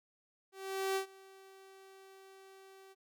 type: tone with ADSR envelope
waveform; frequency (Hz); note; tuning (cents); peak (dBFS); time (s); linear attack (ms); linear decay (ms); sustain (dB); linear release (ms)
sawtooth; 385.5; G4; -29; -27; 0.52-2.95; 440; 100; -24; 33
effects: none